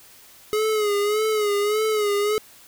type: tone with vibrato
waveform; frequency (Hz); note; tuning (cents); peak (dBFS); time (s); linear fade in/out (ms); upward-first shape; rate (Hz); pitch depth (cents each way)
square; 421.2; G#4; +24; -20; 0.53-2.38; 0; sine; 1.7; 63
effects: white hiss -49 dBFS RMS until 2.67 s